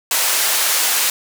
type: band-pass noise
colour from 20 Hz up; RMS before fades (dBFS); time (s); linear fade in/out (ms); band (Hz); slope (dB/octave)
white; -17; 0.11-1.1; 2; 600 to 14000; 12
effects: none